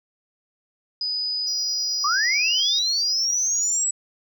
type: tone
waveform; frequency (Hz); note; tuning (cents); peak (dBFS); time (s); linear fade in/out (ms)
sine; 4978; D#8; 0; -23; 1.01-2.79; 2
type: tone with tremolo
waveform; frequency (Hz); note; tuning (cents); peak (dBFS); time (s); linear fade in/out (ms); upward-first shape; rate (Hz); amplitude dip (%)
triangle; 5750; F8; +50; -27; 1.47-3.84; 2; sine; 9.3; 25
type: linear sweep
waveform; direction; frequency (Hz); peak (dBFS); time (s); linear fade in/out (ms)
sine; up; 1108.7 to 7902; -20; 2.04-3.91; 5
effects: none